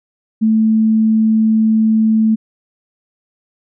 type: tone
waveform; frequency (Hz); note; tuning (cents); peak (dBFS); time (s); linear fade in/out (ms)
sine; 220; A3; 0; -9; 0.41-2.36; 20
effects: none